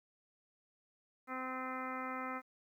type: harmonic tone with a mistuned harmonic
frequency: 258.2 Hz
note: C4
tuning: 23 cents flat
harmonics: 1 / 2 / 3 / 4 / 5 / 6 / 7 / 8 / 9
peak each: -45 / -48 / -48 / -47 / -43 / -53 / -53 / -48 / -56 dBFS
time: 1.27-2.42 s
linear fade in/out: 50 ms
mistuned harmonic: 9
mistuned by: +69 cents
effects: 12-bit